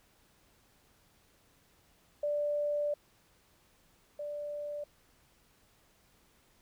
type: tone pair in turn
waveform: sine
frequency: 587.3 / 587.3 Hz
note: D5 / D5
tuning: 0 / 0 cents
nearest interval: unison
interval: 0 cents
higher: neither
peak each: -29 / -36 dBFS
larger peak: first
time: 2.23-2.94 / 4.19-4.84 s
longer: first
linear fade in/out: 5 ms
effects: pink hiss -67 dBFS RMS until 6.61 s